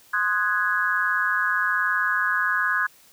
sine chord, Ab dominant seventh, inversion first, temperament equal, 1046.5 / 1244.5 / 1480 / 1661.2 Hz, C6 / Eb6 / Gb6 / Ab6, 0 / 0 / 0 / 0 cents, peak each -29 / -28 / -25 / -23 dBFS, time 0.13-2.87 s, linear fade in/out 10 ms, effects white hiss -54 dBFS RMS until 3.12 s

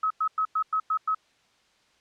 sine tone bursts, 1281 Hz, E6, 50 cents flat, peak -22 dBFS, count 7, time 0.03-1.148 s, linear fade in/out 5 ms, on 74 ms, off 100 ms, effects white hiss -64 dBFS RMS until 2 s + low-pass 5000 Hz 12 dB/octave

